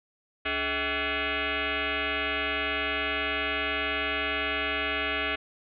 sine tone with frequency modulation, 425.1 Hz, G#4, 40 cents sharp, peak -26 dBFS, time 0.45-5.36 s, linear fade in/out 10 ms, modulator 356 Hz, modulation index 7.6, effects none

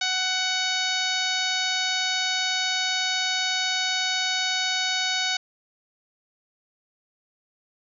harmonic tone, 746 Hz, F#5, 14 cents sharp, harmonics 1 / 2 / 3 / 4 / 5 / 6 / 7 / 8 / 9, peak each -33 / -30 / -31 / -32 / -28 / -31 / -36 / -35 / -38 dBFS, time 0.01-5.37 s, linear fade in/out 5 ms, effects none

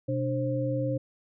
sine tone cluster, 127.2 / 297 / 530 Hz, C3 / D4 / C5, -48 / +20 / +22 cents, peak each -29 / -32 / -30 dBFS, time 0.08-0.98 s, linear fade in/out 10 ms, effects none

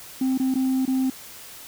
sine tone with dropouts, 261.6 Hz, C4, in tune, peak -17 dBFS, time 0.21-1.1 s, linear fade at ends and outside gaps 5 ms, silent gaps 0.377-0.398 / 0.542-0.554 / 0.854-0.877 s, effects tanh soft clip ceiling -18 dBFS + white hiss -42 dBFS RMS until 1.67 s

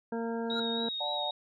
harmonic tone, 230 Hz, A#3, 23 cents flat, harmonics 1 / 2 / 3 / 4 / 6 / 7, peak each -34 / -35 / -42 / -42 / -50 / -48 dBFS, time 0.12-0.89 s, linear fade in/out 5 ms
triangle tone with exponential growth, 1400 Hz, F6, 4 cents sharp, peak -30 dBFS, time 0.44-0.6 s, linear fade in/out 5 ms, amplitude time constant 34 ms
sine tone with vibrato, 3789 Hz, A#7, 27 cents sharp, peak -33 dBFS, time 0.5-1.31 s, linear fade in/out 2 ms, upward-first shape triangle, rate 3.7 Hz, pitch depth 33 cents each way
sine chord, D major, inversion none, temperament just, 587.3 / 734.2 / 881 Hz, D5 / F#5 / A5, 0 / -14 / +2 cents, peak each -37 dBFS, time 1-1.31 s, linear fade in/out 10 ms
effects none

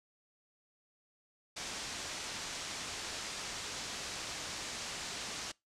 white low-pass noise, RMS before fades -42 dBFS, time 1.56-5.52 s, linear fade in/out 10 ms, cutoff 7200 Hz, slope 24 dB/octave, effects noise-tail reverb RT60 0.2 s tail -23 dB re dry + low-pass 12000 Hz 12 dB/octave

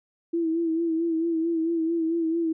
sine tone with vibrato, 329.6 Hz, E4, in tune, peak -22 dBFS, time 0.33-2.53 s, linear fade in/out 10 ms, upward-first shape sine, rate 4.5 Hz, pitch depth 48 cents each way, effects none

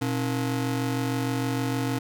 35% pulse ring-modulated tone, 195.9 Hz, G3, 1 cent flat, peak -20 dBFS, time 0.01-1.99 s, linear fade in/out 10 ms, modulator 74.7 Hz, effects none

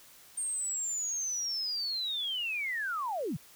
sine linear sweep, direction down, 8740 to 110 Hz, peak -31 dBFS, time 0.37-3.37 s, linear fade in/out 10 ms, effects white hiss -56 dBFS RMS until 3.55 s

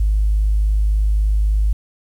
sine tone, 51.8 Hz, G#1, 4 cents flat, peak -12 dBFS, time 0-1.73 s, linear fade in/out 5 ms, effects tanh soft clip ceiling -8 dBFS + 8-bit

